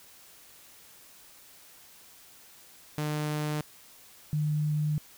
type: tone pair in turn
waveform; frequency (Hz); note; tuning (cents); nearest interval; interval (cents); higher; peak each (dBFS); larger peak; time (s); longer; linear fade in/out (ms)
sawtooth / sine; 150.8 / 150.8; D3 / D3; +46 / +46; unison; 0; neither; -25; neither; 2.98-3.61 / 4.33-4.98; second; 0
effects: white hiss -54 dBFS RMS until 5.17 s